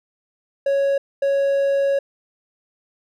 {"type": "tone bursts at uneven times", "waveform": "triangle", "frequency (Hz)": 554.4, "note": "C#5", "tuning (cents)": 0, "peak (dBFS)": -14, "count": 2, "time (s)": [[0.66, 0.98], [1.22, 1.99]], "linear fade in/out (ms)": 5, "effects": []}